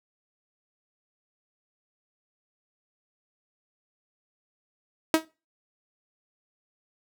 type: tone with exponential decay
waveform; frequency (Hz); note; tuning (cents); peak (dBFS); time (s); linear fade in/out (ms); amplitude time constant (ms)
sawtooth; 319.4; D#4; +45; -10; 5.14-5.25; 1; 23
effects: noise-tail reverb RT60 0.3 s tail -21 dB re dry